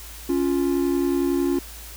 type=tone pair together; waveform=triangle; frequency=278.5 / 349.5 Hz; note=C#4 / F4; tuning=+8 / +1 cents; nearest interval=major third; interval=393 cents; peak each=-20 dBFS; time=0.29-1.59 s; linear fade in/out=5 ms; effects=added 56 Hz sine -40 dBFS peak until 1.96 s + white hiss -41 dBFS RMS until 1.96 s